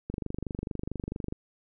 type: click train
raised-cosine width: 3 ms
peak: -20 dBFS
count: 31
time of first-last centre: 0.1-1.324 s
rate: 24.5 Hz
effects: none